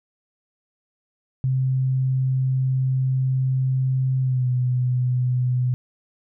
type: tone with pitch glide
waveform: sine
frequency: 130.81 to 125.48 Hz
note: C3 to B2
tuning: 0 to +28 cents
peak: -18 dBFS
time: 1.44-5.74 s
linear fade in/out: 0 ms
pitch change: -72 cents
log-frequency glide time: 4.21-4.48 s
effects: none